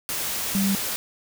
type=tone in noise; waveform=sine; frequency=196 Hz; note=G3; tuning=in tune; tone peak=-20 dBFS; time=0.55-0.75 s; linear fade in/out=0 ms; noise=white; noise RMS=-28 dBFS; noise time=0.09-0.96 s; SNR=+5 dB; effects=none